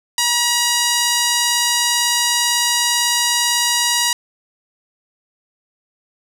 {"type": "tone with band-pass filter", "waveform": "sawtooth", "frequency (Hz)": 958, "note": "A#5", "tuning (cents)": 47, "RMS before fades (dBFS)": -17, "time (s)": [0.18, 4.13], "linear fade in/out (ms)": 2, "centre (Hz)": 6200, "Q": 0.89, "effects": ["7-bit"]}